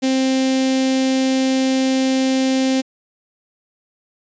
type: tone with notch filter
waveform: sawtooth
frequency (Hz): 263.1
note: C4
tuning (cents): +10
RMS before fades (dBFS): -17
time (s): 0.02-2.82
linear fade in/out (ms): 20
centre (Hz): 1200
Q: 0.64
effects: resampled to 16000 Hz